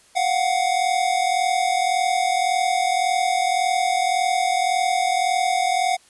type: tone pair together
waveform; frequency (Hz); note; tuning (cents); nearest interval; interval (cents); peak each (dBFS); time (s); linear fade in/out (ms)
square; 703 / 744.8; F5 / F#5; +11 / +11; minor second; 100; -23 / -21; 0.15-5.97; 20
effects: white hiss -54 dBFS RMS until 6.09 s + resampled to 24000 Hz